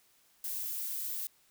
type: noise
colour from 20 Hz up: violet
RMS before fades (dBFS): -37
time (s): 0.44-1.27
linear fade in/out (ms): 2
effects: white hiss -67 dBFS RMS until 1.5 s